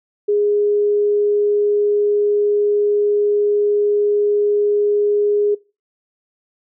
sine tone, 413.2 Hz, G#4, 9 cents flat, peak -13 dBFS, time 0.28-5.55 s, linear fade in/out 10 ms, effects noise-tail reverb RT60 0.3 s tail -22 dB re dry

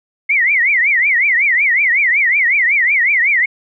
sine tone with vibrato, 2100 Hz, C7, 6 cents sharp, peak -10 dBFS, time 0.29-3.46 s, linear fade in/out 10 ms, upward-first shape triangle, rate 5.4 Hz, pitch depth 250 cents each way, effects none

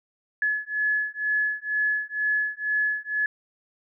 sine beating tone pair, 1705 / 1707.1 Hz, G#6 / G#6, +45 / +47 cents, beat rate 2.1 Hz, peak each -26 dBFS, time 0.42-3.26 s, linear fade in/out 2 ms, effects none

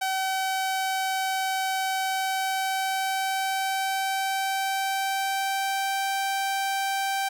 sawtooth tone with pitch glide, 763 to 780.8 Hz, G5 to G5, -47 to -7 cents, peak -21 dBFS, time 0.01-7.29 s, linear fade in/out 10 ms, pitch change +40 cents, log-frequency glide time 2-6.1 s, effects none

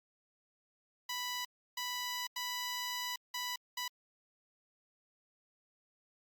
10% pulse tone bursts at uneven times, 987.8 Hz, B5, in tune, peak -28 dBFS, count 5, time 1.09-1.45 / 1.77-2.27 / 2.36-3.16 / 3.34-3.56 / 3.77-3.88 s, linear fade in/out 5 ms, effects Opus 48 kbps

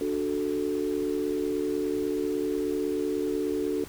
sine chord, D major, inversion none, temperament equal, 293.7 / 370 / 440 Hz, D4 / F#4 / A4, 0 / 0 / 0 cents, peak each -30 dBFS, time 0.01-3.84 s, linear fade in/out 2 ms, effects pink hiss -46 dBFS RMS until 3.88 s

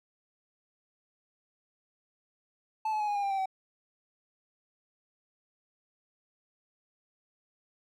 triangle tone with pitch steps, 873 / 856.5 / 840.3 / 824.5 / 808.9 / 793.6 / 778.7 / 764 Hz, A5 / A5 / G#5 / G#5 / G#5 / G5 / G5 / G5, -14 / -47 / +20 / -13 / -46 / +21 / -12 / -45 cents, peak -26 dBFS, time 2.85-3.458 s, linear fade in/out 5 ms, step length 76 ms, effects none

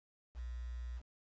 sine tone with quantisation, 60.4 Hz, B1, 38 cents flat, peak -40 dBFS, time 0.34-1.02 s, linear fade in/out 50 ms, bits 10, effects resampled to 16000 Hz

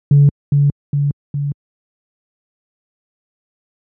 sine tone with echo, 142.9 Hz, D3, 47 cents flat, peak -4 dBFS, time 0.11-0.29 s, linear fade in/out 2 ms, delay 410 ms, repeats 3, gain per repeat -4 dB, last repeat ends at 1.52 s, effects tanh soft clip ceiling -2 dBFS + high-pass 80 Hz 12 dB/octave

